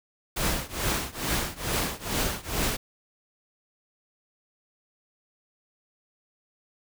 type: noise with tremolo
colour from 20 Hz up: pink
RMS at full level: -25 dBFS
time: 0.36-2.77 s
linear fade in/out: 10 ms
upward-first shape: triangle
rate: 2.3 Hz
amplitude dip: 95%
effects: none